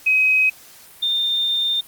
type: tone pair in turn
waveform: sine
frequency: 2531 / 3616 Hz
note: D#7 / A7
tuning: +29 / +47 cents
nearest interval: tritone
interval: 618 cents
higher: second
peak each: -13 / -17 dBFS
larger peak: first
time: 0.06-0.5 / 1.02-1.81 s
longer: second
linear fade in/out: 10 ms
effects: white hiss -45 dBFS RMS until 1.87 s + Opus 48 kbps